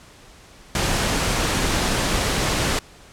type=noise; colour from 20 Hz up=pink; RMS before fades=-21 dBFS; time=0.75-2.79 s; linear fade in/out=2 ms; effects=pink hiss -47 dBFS RMS until 3.12 s + low-pass 9000 Hz 12 dB/octave